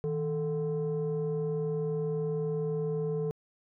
sine tone pair together, 158.74 / 440 Hz, D#3 / A4, +35 / 0 cents, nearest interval octave + tritone, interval 1765 cents, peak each -30 / -29 dBFS, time 0.04-3.31 s, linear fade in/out 0 ms, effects tanh soft clip ceiling -25 dBFS

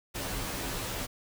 pink noise with comb filter, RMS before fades -35 dBFS, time 0.14-1.07 s, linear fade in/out 20 ms, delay 13 ms, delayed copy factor -0.7, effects none

